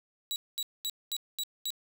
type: tone bursts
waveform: sawtooth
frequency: 3897 Hz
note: B7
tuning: 24 cents flat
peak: -28 dBFS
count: 6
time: 0.31-1.704 s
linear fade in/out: 0 ms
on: 49 ms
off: 220 ms
effects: none